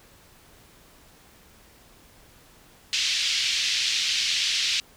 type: band-pass noise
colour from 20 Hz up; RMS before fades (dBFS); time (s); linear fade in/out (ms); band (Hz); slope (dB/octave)
pink; -25; 2.93-4.8; 0; 2600 to 5600; 24
effects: pink hiss -54 dBFS RMS until 4.96 s